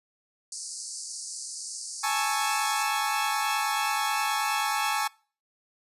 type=band-pass noise; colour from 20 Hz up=white; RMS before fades=-38 dBFS; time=0.52-2.83 s; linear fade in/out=2 ms; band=4500 to 9600 Hz; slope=96 dB/octave
type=chord; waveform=sawtooth; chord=A major seventh; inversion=third; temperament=equal; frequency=830.6 / 880 / 1108.7 / 1318.5 Hz; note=G#5 / A5 / C#6 / E6; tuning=0 / 0 / 0 / 0 cents; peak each=-26 / -27 / -27 / -29 dBFS; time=2.03-5.08 s; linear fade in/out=10 ms
effects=noise-tail reverb RT60 0.4 s tail -24 dB re dry + resampled to 32000 Hz